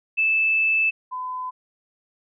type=tone pair in turn; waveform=sine; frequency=2629 / 1012.4 Hz; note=E7 / B5; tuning=-5 / +43 cents; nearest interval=octave + perfect fourth; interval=1652 cents; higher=first; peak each=-17 / -27 dBFS; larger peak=first; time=0.17-0.91 / 1.11-1.51 s; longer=first; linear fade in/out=20 ms; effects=none